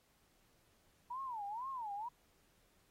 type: tone with vibrato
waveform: sine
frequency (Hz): 931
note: A#5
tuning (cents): -2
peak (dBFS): -40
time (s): 1.1-2.09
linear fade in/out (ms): 10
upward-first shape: sine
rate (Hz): 2.1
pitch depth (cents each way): 260
effects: pink hiss -73 dBFS RMS until 2.9 s + AAC 48 kbps